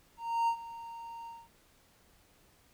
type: tone with ADSR envelope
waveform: triangle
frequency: 925 Hz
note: A#5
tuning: 14 cents flat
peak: -23 dBFS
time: 0.17-1.49 s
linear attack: 310 ms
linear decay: 78 ms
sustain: -17 dB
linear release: 220 ms
effects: pink hiss -65 dBFS RMS until 2.73 s